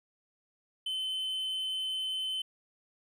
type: tone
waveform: triangle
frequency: 3059 Hz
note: G7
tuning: 43 cents flat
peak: -30 dBFS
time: 0.86-2.42 s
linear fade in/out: 5 ms
effects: none

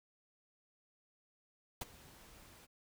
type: noise with ADSR envelope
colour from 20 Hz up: pink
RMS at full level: -38 dBFS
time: 1.81-2.67 s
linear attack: 5 ms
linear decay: 23 ms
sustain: -21 dB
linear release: 27 ms
effects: none

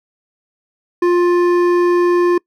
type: tone with hard clipping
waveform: triangle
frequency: 351.4 Hz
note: F4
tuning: 11 cents sharp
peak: -12 dBFS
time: 1.02-2.38 s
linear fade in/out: 5 ms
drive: 14 dB
effects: noise-tail reverb RT60 0.1 s tail -25 dB re dry

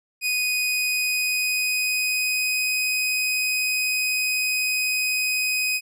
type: tone with pitch glide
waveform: sawtooth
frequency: 2489 to 2508 Hz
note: D#7 to D#7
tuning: 0 to +13 cents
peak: -18 dBFS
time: 0.21-5.81 s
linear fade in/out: 50 ms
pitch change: +13 cents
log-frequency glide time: 0.36-2.71 s
effects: none

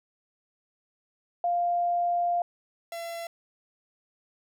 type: tone pair in turn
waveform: sine / 45% pulse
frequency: 698.5 / 676.3 Hz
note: F5 / E5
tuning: 0 / +44 cents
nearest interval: minor second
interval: 56 cents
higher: first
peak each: -23 / -34 dBFS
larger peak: first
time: 1.44-2.42 / 2.92-3.27 s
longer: first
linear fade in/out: 2 ms
effects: none

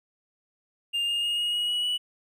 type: tone with pitch steps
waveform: triangle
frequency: 2807 / 2830 / 2853 / 2876 / 2899 / 2923 / 2947 Hz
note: F7 / F7 / F7 / F#7 / F#7 / F#7 / F#7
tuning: +8 / +22 / +36 / -50 / -36 / -22 / -8 cents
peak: -23 dBFS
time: 0.93-1.98 s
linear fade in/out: 20 ms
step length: 150 ms
effects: none

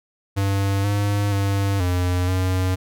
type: tone with pitch steps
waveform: square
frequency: 98.5 / 101.9 / 99 / 89.9 / 92.6 Hz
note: G2 / G#2 / G2 / F#2 / F#2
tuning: +9 / -32 / +18 / -49 / +2 cents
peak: -19 dBFS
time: 0.36-2.76 s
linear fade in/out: 20 ms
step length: 480 ms
effects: none

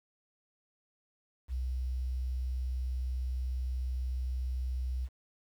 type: tone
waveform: sine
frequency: 63.3 Hz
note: B1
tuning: 43 cents sharp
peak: -31 dBFS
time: 1.48-5.09 s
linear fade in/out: 50 ms
effects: 10-bit

